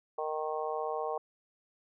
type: harmonic tone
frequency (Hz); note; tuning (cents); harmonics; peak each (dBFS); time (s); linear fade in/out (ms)
154.9; D#3; -7; 3 / 4 / 5 / 6 / 7; -36 / -38 / -37 / -43 / -40; 0.18-1.18; 5
effects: none